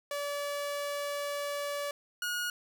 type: tone pair in turn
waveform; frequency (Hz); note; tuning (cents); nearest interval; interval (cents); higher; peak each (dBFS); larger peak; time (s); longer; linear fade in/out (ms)
sawtooth; 575 / 1443.9; D5 / F#6; -37 / -43; octave + major third; 1594; second; -29 / -28; second; 0.11-1.91 / 2.22-2.5; first; 2
effects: none